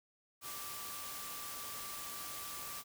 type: tone in noise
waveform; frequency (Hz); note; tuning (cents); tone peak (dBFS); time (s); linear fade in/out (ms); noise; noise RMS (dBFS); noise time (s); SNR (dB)
sine; 1169; D6; -8; -50; 0.41-2.84; 50; white; -45; 0.41-2.84; -8
effects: none